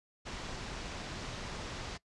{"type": "low-pass noise", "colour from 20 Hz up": "pink", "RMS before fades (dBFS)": -42, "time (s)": [0.25, 1.98], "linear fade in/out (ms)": 20, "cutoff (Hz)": 6400, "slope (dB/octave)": 24, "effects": ["noise-tail reverb RT60 0.1 s tail -20 dB re dry", "resampled to 24000 Hz"]}